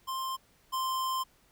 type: tone pair in turn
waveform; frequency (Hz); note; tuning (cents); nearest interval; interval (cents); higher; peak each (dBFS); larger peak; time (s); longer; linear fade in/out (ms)
square; 1051 / 1044.3; C6 / C6; +7 / -4; unison; 11; first; -33 / -30; second; 0.07-0.37 / 0.72-1.24; second; 20
effects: pink hiss -65 dBFS RMS until 1.51 s